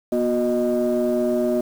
sine tone cluster, 240.9 / 363.5 / 617 Hz, B3 / F#4 / D#5, -43 / -31 / -15 cents, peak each -21 dBFS, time 0.12-1.61 s, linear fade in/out 5 ms, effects tanh soft clip ceiling -13 dBFS + 7-bit

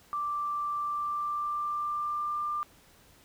sine tone with pitch glide, 1174.7 to 1192.5 Hz, D6 to D6, 0 to +26 cents, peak -29 dBFS, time 0.13-2.63 s, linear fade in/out 0 ms, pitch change +26 cents, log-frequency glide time 0.76-2.46 s, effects pink hiss -59 dBFS RMS until 3.24 s

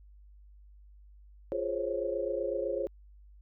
sine chord, Db major seventh, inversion first, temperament equal with one note detuned, 349.2 / 415.3 / 523.3 / 551.2 Hz, F4 / Ab4 / C5 / Db5, 0 / 0 / 0 / -10 cents, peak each -37 / -36 / -35 / -34 dBFS, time 1.52-2.87 s, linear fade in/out 0 ms, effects added 50 Hz sine -52 dBFS peak until 3.41 s

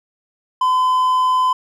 triangle tone, 1018 Hz, C6, 48 cents flat, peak -11 dBFS, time 0.61-1.53 s, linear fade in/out 5 ms, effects none

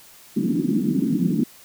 pink band-pass noise, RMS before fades -21 dBFS, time 0.36-1.44 s, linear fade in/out 10 ms, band 170 to 320 Hz, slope 48 dB/octave, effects white hiss -48 dBFS RMS until 1.64 s

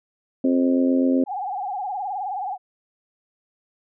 harmonic tone, 88 Hz, F2, 14 cents sharp, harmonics 3 / 4 / 5 / 6 / 7, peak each -17 / -27 / -31 / -26 / -32 dBFS, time 0.44-1.24 s, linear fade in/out 5 ms
sine tone with vibrato, 784 Hz, G5, in tune, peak -25 dBFS, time 1.26-2.58 s, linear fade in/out 50 ms, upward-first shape sine, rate 19 Hz, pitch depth 120 cents each way
effects none

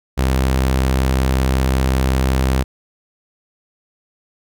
sawtooth tone, 65.4 Hz, C2, in tune, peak -10 dBFS, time 0.17-2.64 s, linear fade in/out 20 ms, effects none

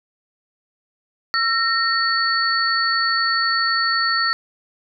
sine tone cluster, 1344 / 1851 / 4454 Hz, E6 / A#6 / C#8, +33 / -13 / +7 cents, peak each -21 dBFS, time 1.34-4.33 s, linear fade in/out 0 ms, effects none

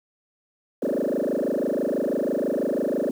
sine tone with frequency modulation, 415.6 Hz, G#4, 1 cent sharp, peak -20 dBFS, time 0.82-3.11 s, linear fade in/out 5 ms, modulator 26.1 Hz, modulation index 7.3, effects tanh soft clip ceiling -19 dBFS + 8-bit

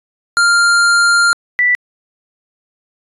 square / sine tone pair in turn, 1396.9 / 1969.8 Hz, F6 / B6, 0 / -5 cents, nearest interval tritone, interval 595 cents, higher second, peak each -9 dBFS, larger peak neither, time 0.37-1.33 / 1.59-1.75 s, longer first, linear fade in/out 0 ms, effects resampled to 24000 Hz

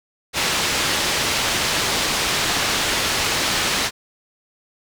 white low-pass noise, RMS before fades -21 dBFS, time 0.33-3.91 s, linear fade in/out 50 ms, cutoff 5000 Hz, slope 12 dB/octave, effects none

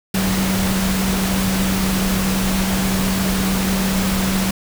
sine tone in noise, 190.4 Hz, F#3, 50 cents sharp, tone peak -18 dBFS, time 0.14-4.51 s, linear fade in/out 5 ms, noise pink, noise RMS -22 dBFS, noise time 0.14-4.51 s, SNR +1 dB, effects none

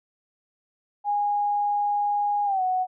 sine tone with pitch glide, 822 to 740.8 Hz, G#5 to F#5, -18 to +2 cents, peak -21 dBFS, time 1.04-2.87 s, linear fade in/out 50 ms, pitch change -180 cents, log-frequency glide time 2.45-2.62 s, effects none

